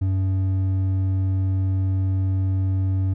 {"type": "tone with hard clipping", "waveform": "sine", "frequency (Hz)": 95, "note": "F#2", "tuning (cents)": 46, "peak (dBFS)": -20, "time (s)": [0.01, 3.14], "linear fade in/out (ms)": 10, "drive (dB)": 5, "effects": []}